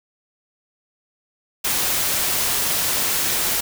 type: noise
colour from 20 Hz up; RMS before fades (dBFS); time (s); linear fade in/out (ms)
white; -21; 1.64-3.61; 10
effects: none